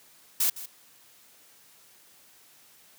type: noise with echo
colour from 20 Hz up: blue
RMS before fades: -24 dBFS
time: 0.4-0.5 s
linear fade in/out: 5 ms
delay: 160 ms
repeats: 1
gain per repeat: -15 dB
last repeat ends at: 0.66 s
effects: white hiss -57 dBFS RMS until 2.98 s + high-pass 100 Hz 12 dB/octave